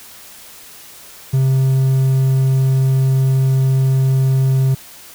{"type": "tone", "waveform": "triangle", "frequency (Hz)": 132.8, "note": "C3", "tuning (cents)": 26, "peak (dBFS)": -9, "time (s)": [1.33, 4.75], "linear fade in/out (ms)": 10, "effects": ["white hiss -39 dBFS RMS until 5.14 s"]}